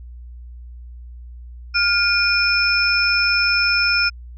sine tone cluster, 1411 / 2435 / 5270 Hz, F6 / D#7 / E8, +17 / -38 / -1 cents, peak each -19 dBFS, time 1.74-4.1 s, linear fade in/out 20 ms, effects added 60 Hz sine -34 dBFS peak until 4.37 s

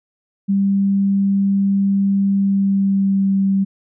sine tone with pitch glide, 197.2 to 194.82 Hz, G3 to G3, +11 to -10 cents, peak -13 dBFS, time 0.48-3.65 s, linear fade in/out 20 ms, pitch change -21 cents, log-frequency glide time 2.35-3.35 s, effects none

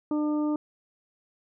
harmonic tone, 300.2 Hz, D4, 38 cents sharp, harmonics 1 / 2 / 3 / 4, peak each -24 / -36 / -40 / -41 dBFS, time 0.11-0.56 s, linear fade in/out 2 ms, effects none

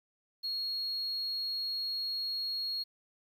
triangle tone, 4300 Hz, C8, 47 cents sharp, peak -30 dBFS, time 0.43-2.84 s, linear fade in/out 20 ms, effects tanh soft clip ceiling -29 dBFS + 11-bit

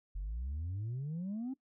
sine exponential sweep, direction up, 43.86 to 273.3 Hz, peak -34 dBFS, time 0.15-1.54 s, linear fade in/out 10 ms, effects noise-tail reverb RT60 0.1 s tail -19 dB re dry + tanh soft clip ceiling -34 dBFS

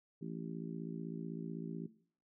harmonic tone, 55.9 Hz, A1, 28 cents sharp, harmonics 3 / 4 / 5 / 6 / 7, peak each -44 / -46 / -48 / -50 / -51 dBFS, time 0.21-1.87 s, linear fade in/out 10 ms, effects noise-tail reverb RT60 0.5 s tail -17 dB re dry

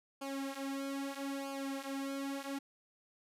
sawtooth tone with flanger, 274.6 Hz, C#4, 16 cents flat, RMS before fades -40 dBFS, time 0.21-2.59 s, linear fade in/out 10 ms, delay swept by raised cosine 0.52 to 6.22 ms, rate 0.78 Hz, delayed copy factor -0.85, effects resampled to 32000 Hz

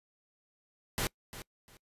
pink noise with echo, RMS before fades -32 dBFS, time 0.98-1.07 s, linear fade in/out 0 ms, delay 350 ms, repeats 2, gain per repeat -13 dB, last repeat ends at 1.77 s, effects noise-tail reverb RT60 0.1 s tail -23 dB re dry + resampled to 32000 Hz

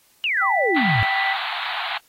sine exponential sweep, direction down, 2960 to 95 Hz, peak -19 dBFS, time 0.24-1.03 s, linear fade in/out 0 ms
sine tone, 1975.5 Hz, B6, in tune, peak -21 dBFS, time 0.37-1.33 s, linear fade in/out 2 ms
sine tone with pitch glide, 784 to 777.2 Hz, G5 to G5, 0 to -15 cents, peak -24 dBFS, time 0.41-1.37 s, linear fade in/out 20 ms, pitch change -15 cents, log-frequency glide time 0.58-1.08 s
pink band-pass noise, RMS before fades -28 dBFS, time 0.76-1.98 s, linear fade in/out 5 ms, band 690 to 4200 Hz, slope 96 dB/octave
effects white hiss -58 dBFS RMS until 2.08 s + AAC 48 kbps

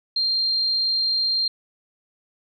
sine tone, 4186 Hz, C8, in tune, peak -19 dBFS, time 0.16-1.48 s, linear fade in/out 5 ms, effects none

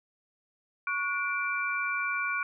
sine tone cluster, 1116 / 1453 / 2346 Hz, C#6 / F#6 / D7, +11 / -32 / -2 cents, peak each -34 / -31 / -32 dBFS, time 0.87-2.43 s, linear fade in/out 2 ms, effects none

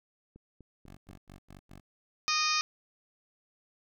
click train, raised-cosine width 3 ms, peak -39 dBFS, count 4, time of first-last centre 0.36-1.101 s, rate 4.05 Hz
10% pulse tone bursts, 47.89 Hz, G1, 40 cents flat, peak -40 dBFS, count 5, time 0.86-1.802 s, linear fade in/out 10 ms, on 110 ms, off 98 ms
harmonic tone, 617 Hz, D#5, 15 cents flat, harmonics 2 / 3 / 4 / 5 / 6 / 7 / 8 / 9 / 10, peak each -31 / -40 / -32 / -43 / -38 / -38 / -34 / -34 / -37 dBFS, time 2.28-2.61 s, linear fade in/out 0 ms
effects none

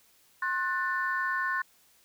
sine chord, F# diminished, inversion second, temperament just, 1065.6 / 1480 / 1776 Hz, C6 / F#6 / A6, +31 / 0 / +16 cents, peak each -31 dBFS, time 0.42-1.62 s, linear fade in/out 5 ms, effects tanh soft clip ceiling -18 dBFS + white hiss -63 dBFS RMS until 2.04 s

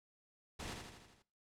pink noise with echo, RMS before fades -45 dBFS, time 0.59-0.74 s, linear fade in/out 10 ms, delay 81 ms, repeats 6, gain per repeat -4 dB, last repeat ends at 1.226 s, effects noise-tail reverb RT60 0.4 s tail -19 dB re dry + low-pass 8000 Hz 12 dB/octave

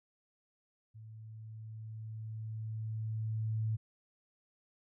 sine tone with level ramp, 110 Hz, A2, in tune, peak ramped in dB -48 to -30 dBFS, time 0.94-3.77 s, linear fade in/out 20 ms, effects none

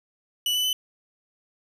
40% pulse tone with pitch steps, 2960 / 2989 / 3019 Hz, F#7 / F#7 / F#7, 0 / +17 / +34 cents, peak -21 dBFS, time 0.46-0.73 s, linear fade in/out 2 ms, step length 90 ms, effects none

